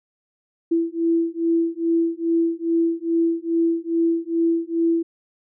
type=beating tone pair; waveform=sine; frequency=331.7 / 334.1 Hz; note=E4 / E4; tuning=+11 / +23 cents; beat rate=2.4 Hz; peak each=-21 dBFS; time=0.71-5.03 s; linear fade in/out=10 ms; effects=none